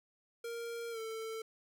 square tone with pitch glide, 466.2 to 445.4 Hz, A#4 to A4, 0 to +21 cents, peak -40 dBFS, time 0.44-1.42 s, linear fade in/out 5 ms, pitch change -79 cents, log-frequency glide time 0.91-0.99 s, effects none

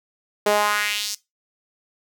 sawtooth tone with high-pass filter sweep, 207.7 Hz, G#3, in tune, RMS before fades -22 dBFS, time 0.46-1.15 s, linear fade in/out 5 ms, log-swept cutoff 470 to 5900 Hz, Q 2.2, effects noise-tail reverb RT60 0.2 s tail -19 dB re dry

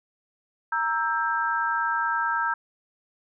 sine chord, E diminished, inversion second, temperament equal with one note detuned, 932.3 / 1318.5 / 1589 Hz, Bb5 / E6 / G6, 0 / 0 / +23 cents, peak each -27 dBFS, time 0.72-2.54 s, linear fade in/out 5 ms, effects none

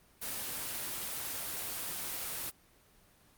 white noise, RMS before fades -38 dBFS, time 0.21-2.51 s, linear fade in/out 20 ms, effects pink hiss -64 dBFS RMS until 3.37 s + Opus 24 kbps

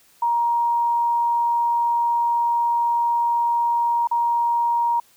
sine tone with dropouts, 942 Hz, A#5, 18 cents sharp, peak -17 dBFS, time 0.22-5 s, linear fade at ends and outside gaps 5 ms, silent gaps 4.073-4.112 s, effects white hiss -56 dBFS RMS until 5.16 s

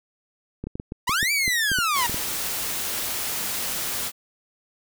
clicks, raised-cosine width 3 ms, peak -18 dBFS, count 12, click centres 0.64 / 0.67 / 0.755 / 0.799 / 0.921 / 1.094 / 1.229 / 1.479 / 1.717 / 1.787 / 2.096 / 2.144 s
sawtooth linear two-way sweep, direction up then down, 912 to 2349 to 912 Hz, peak -17 dBFS, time 1.07-2.07 s, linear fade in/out 10 ms, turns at 1.32 s
white noise, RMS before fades -28 dBFS, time 1.93-4.12 s, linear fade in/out 50 ms
effects none

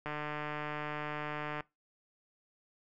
click train, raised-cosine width 0.5 ms, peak -23 dBFS, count 233, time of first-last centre 0.06-1.607 s, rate 150 Hz, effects noise-tail reverb RT60 0.2 s tail -21 dB re dry

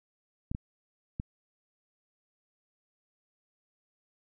clicks, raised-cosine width 5 ms, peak -21 dBFS, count 3, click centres 0.515 / 0.549 / 1.199 s, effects none

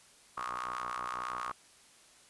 sawtooth ring-modulated tone, 61.74 Hz, B1, in tune, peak -29 dBFS, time 0.37-1.52 s, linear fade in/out 5 ms, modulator 1170 Hz, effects white hiss -60 dBFS RMS until 2.29 s + resampled to 24000 Hz

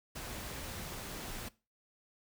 pink noise, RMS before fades -43 dBFS, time 0.15-1.49 s, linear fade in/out 10 ms, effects noise-tail reverb RT60 0.3 s tail -20 dB re dry

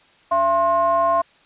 triangle ring-modulated tone, 193.7 Hz, G3, 20 cents flat, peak -10 dBFS, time 0.31-1.22 s, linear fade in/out 10 ms, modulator 869 Hz, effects white hiss -54 dBFS RMS until 1.45 s + resampled to 8000 Hz

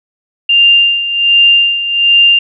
sine tone with tremolo, 2794 Hz, F7, in tune, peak -3 dBFS, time 0.49-2.39 s, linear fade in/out 5 ms, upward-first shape sine, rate 1.3 Hz, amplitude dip 70%, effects none

